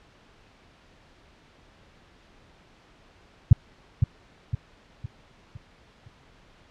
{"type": "tone with echo", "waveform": "sine", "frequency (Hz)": 110, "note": "A2", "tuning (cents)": 0, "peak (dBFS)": -6, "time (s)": [3.51, 3.53], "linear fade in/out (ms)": 5, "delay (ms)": 510, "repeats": 5, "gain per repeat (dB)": -7, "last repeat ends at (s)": 6.08, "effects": ["pink hiss -56 dBFS RMS until 6.7 s", "low-pass 4000 Hz 12 dB/octave"]}